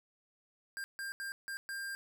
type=tone bursts at uneven times; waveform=square; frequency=1596 Hz; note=G6; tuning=31 cents sharp; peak=-39 dBFS; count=5; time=0.77-0.84 / 0.99-1.12 / 1.2-1.32 / 1.48-1.57 / 1.69-1.95 s; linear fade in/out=0 ms; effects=none